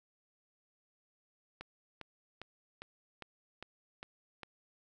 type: click train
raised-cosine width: 0.3 ms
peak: -28 dBFS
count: 8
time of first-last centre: 1.61-4.433 s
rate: 2.48 Hz
effects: none